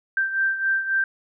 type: beating tone pair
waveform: sine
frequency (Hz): 1568 / 1571.7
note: G6 / G6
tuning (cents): 0 / +4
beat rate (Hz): 3.7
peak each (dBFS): -21 / -27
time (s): 0.17-1.04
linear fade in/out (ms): 2
effects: none